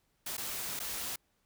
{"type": "noise with dropouts", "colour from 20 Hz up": "white", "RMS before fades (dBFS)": -38, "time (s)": [0.26, 1.16], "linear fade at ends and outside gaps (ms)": 5, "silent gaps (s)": [[0.369, 0.378], [0.793, 0.8]], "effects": ["pink hiss -75 dBFS RMS until 1.45 s"]}